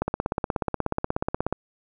click train, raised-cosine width 1 ms, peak -10 dBFS, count 26, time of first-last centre 0.02-1.526 s, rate 16.6 Hz, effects none

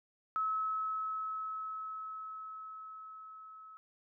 sine tone with level ramp, 1292 Hz, E6, 35 cents flat, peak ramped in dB -30 to -50 dBFS, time 0.36-3.77 s, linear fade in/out 0 ms, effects none

